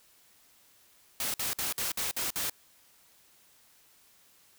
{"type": "noise bursts", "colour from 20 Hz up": "white", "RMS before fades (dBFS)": -32, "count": 7, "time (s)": [1.2, 2.498], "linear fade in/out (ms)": 2, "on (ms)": 140, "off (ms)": 53, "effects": ["white hiss -62 dBFS RMS until 4.58 s"]}